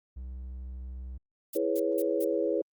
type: tone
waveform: triangle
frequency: 63.4 Hz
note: B1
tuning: 46 cents sharp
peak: -35 dBFS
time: 0.16-1.18 s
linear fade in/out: 10 ms
type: noise bursts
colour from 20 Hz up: violet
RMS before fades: -39 dBFS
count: 4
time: 1.53-2.246 s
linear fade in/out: 5 ms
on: 44 ms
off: 180 ms
type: chord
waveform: sine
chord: C# minor seventh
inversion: first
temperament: equal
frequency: 329.6 / 415.3 / 493.9 / 554.4 Hz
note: E4 / G#4 / B4 / C#5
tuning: 0 / 0 / 0 / 0 cents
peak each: -31 dBFS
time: 1.55-2.62 s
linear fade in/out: 10 ms
effects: Opus 48 kbps